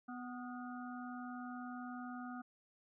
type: harmonic tone with a mistuned harmonic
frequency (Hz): 247.9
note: B3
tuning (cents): +7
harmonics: 1 / 3 / 5 / 6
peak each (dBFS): -45 / -51 / -52 / -54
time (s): 0.08-2.42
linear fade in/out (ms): 10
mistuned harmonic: 6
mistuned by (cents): -54
effects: none